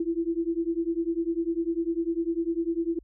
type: beating tone pair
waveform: sine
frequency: 329.6 / 339.6 Hz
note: E4 / F4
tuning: 0 / -48 cents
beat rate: 10 Hz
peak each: -28 dBFS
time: 0-2.99 s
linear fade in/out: 5 ms
effects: added 50 Hz sine -52 dBFS peak until 3.03 s